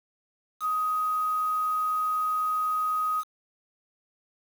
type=tone with quantisation; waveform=sine; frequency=1254 Hz; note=D#6; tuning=13 cents sharp; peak=-24 dBFS; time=0.6-3.24 s; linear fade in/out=50 ms; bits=7; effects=none